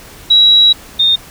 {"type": "tone pair in turn", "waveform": "sine", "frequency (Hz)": [3880, 3662], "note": ["B7", "A#7"], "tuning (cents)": [-31, -32], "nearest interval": "minor second", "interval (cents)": 101, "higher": "first", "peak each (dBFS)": [-4, -7], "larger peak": "first", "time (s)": [[0.3, 0.73], [0.99, 1.16]], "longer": "first", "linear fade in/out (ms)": 10, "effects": ["pink hiss -36 dBFS RMS until 1.3 s"]}